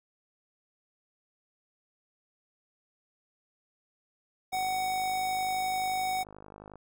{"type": "tone", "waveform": "square", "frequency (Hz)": 748, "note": "F#5", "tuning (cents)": 19, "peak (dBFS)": -29, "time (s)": [4.52, 6.24], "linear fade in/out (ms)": 20}
{"type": "click train", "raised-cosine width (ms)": 1, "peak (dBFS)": -33, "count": 115, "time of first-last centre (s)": [4.53, 6.757], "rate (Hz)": 51.2}
{"effects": []}